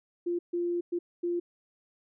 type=tone bursts at uneven times; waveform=sine; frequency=347.6 Hz; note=F4; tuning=8 cents flat; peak=-27 dBFS; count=4; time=0.26-0.39 / 0.53-0.81 / 0.92-0.99 / 1.23-1.4 s; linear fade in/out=10 ms; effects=none